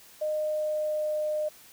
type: tone with pitch glide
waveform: sine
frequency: 613 to 609.1 Hz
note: D#5 to D#5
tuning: -26 to -37 cents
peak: -26 dBFS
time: 0.21-1.49 s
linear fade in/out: 10 ms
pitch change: -11 cents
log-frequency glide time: 0.37-1.16 s
effects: white hiss -53 dBFS RMS until 1.72 s